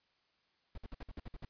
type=noise bursts; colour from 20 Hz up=brown; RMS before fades=-44 dBFS; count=9; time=0.75-1.45 s; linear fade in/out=2 ms; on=28 ms; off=56 ms; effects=white hiss -75 dBFS RMS until 1.49 s + resampled to 11025 Hz